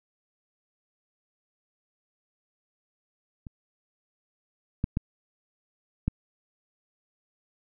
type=clicks; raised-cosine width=5 ms; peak=-28 / -13 / -13 / -12 dBFS; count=4; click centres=3.468 / 4.841 / 4.971 / 6.08 s; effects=none